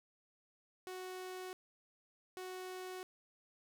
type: tone bursts at uneven times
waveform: sawtooth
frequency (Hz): 369.7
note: F#4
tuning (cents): -1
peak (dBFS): -40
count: 2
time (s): 0.87-1.53 / 2.37-3.03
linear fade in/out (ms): 0
effects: none